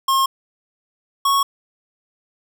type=tone pair in turn; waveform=square; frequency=1074 / 1105.5 Hz; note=C6 / C#6; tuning=+45 / -5 cents; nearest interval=minor second; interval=50 cents; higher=second; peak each=-15 dBFS; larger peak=neither; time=0.08-0.26 / 1.25-1.43 s; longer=neither; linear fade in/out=5 ms; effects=none